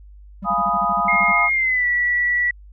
triangle tone bursts, 196 Hz, G3, in tune, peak -25 dBFS, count 12, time 0.42-1.322 s, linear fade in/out 10 ms, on 44 ms, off 34 ms
sine chord, F half-diminished seventh, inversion none, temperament equal with one note detuned, 694.8 / 830.6 / 987.8 / 1244.5 Hz, F5 / Ab5 / Cb6 / Eb6, -9 / 0 / 0 / 0 cents, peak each -24 / -25 / -25 / -19 dBFS, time 0.44-1.5 s, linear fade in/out 50 ms
sine tone with pitch glide, 2137 to 1948.4 Hz, C7 to B6, +36 to -24 cents, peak -16 dBFS, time 1.08-2.51 s, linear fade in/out 5 ms, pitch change -160 cents, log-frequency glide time 1.52-1.87 s
effects added 50 Hz sine -40 dBFS peak until 2.72 s

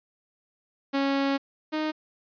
sawtooth tone pair in turn, 275.6 / 309.4 Hz, C#4 / D#4, -10 / -10 cents, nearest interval major second, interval 200 cents, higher second, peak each -19 / -22 dBFS, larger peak first, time 0.93-1.38 / 1.72-1.92 s, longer first, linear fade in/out 20 ms, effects resampled to 11025 Hz

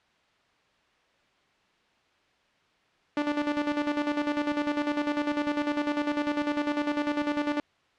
sawtooth tone with tremolo, 293.7 Hz, D4, in tune, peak -20 dBFS, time 3.17-7.6 s, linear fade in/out 2 ms, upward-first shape square, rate 10 Hz, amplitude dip 60%, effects white hiss -65 dBFS RMS until 7.98 s + low-pass 3000 Hz 12 dB/octave

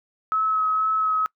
sine tone with vibrato, 1286 Hz, E6, 43 cents flat, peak -19 dBFS, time 0.32-1.26 s, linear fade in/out 0 ms, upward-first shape sine, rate 2.1 Hz, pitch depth 14 cents each way, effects noise-tail reverb RT60 0.1 s tail -24 dB re dry

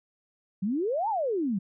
sine exponential two-way sweep, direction up then down, 179.9 to 932.3 to 179.9 Hz, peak -25 dBFS, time 0.62-1.59 s, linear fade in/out 10 ms, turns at 1.09 s, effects none

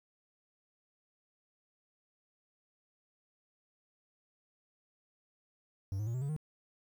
triangle tone with pitch steps, 97 / 106.39 / 116.69 / 127.99 / 140.39 / 153.98 Hz, G2 / G#2 / A#2 / C3 / C#3 / D#3, -18 / +42 / +2 / -38 / +22 / -18 cents, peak -31 dBFS, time 5.92-6.364 s, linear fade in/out 0 ms, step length 74 ms, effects 10-bit

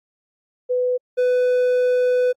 sine / triangle tone pair in turn, 498.8 / 498.8 Hz, B4 / B4, +17 / +17 cents, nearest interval unison, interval 0 cents, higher neither, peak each -17 / -13 dBFS, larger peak second, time 0.69-0.98 / 1.17-2.33 s, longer second, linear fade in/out 20 ms, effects AAC 64 kbps

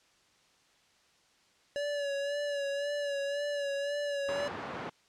square tone with vibrato, 570 Hz, C#5, 48 cents sharp, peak -32 dBFS, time 1.76-4.48 s, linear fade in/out 0 ms, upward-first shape sine, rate 1.9 Hz, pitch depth 37 cents each way
white band-pass noise, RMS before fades -40 dBFS, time 4.28-4.9 s, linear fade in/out 10 ms, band 110 to 1200 Hz, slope 12 dB/octave
effects white hiss -66 dBFS RMS until 5.08 s + low-pass 6000 Hz 12 dB/octave

